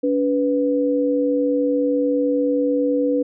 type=tone pair together; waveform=sine; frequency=284.6 / 493.9 Hz; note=C#4 / B4; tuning=+46 / 0 cents; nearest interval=minor seventh; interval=954 cents; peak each=-19 / -19 dBFS; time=0.03-3.23 s; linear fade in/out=10 ms; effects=none